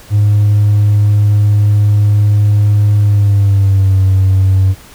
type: tone with pitch glide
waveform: triangle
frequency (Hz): 103.7 to 95.64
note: G#2 to G2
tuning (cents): -2 to -42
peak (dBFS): -3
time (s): 0.1-4.75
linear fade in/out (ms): 50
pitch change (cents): -140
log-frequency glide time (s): 2.98-4.01
effects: tanh soft clip ceiling -2 dBFS + pink hiss -38 dBFS RMS until 4.94 s